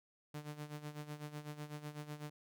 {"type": "tone with tremolo", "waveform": "sawtooth", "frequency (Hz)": 149.2, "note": "D3", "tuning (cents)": 28, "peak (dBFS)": -38, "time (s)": [0.34, 2.3], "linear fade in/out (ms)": 5, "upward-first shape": "sine", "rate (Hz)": 8, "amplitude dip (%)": 75, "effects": []}